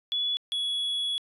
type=tone pair in turn; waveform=sine / triangle; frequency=3408 / 3375 Hz; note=G#7 / G#7; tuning=+44 / +27 cents; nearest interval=unison; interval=17 cents; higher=first; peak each=-25 dBFS; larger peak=neither; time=0.12-0.37 / 0.52-1.18 s; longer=second; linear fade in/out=0 ms; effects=resampled to 32000 Hz